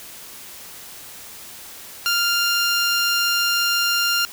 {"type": "tone", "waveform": "15% pulse", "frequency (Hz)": 1396.9, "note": "F6", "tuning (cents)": 0, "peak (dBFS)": -11, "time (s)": [2.06, 4.25], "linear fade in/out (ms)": 0, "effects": ["white hiss -39 dBFS RMS until 4.32 s"]}